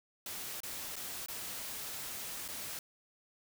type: noise with dropouts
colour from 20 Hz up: white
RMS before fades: -42 dBFS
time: 0.26-2.79 s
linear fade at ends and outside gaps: 2 ms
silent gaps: 0.604-0.633 / 0.957-0.964 / 1.261-1.284 / 2.48-2.486 s
effects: none